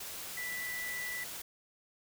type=tone in noise; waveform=sine; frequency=1975.5 Hz; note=B6; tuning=in tune; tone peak=-37 dBFS; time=0.37-1.24 s; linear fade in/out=5 ms; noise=white; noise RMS=-43 dBFS; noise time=0-1.42 s; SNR=+3 dB; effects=none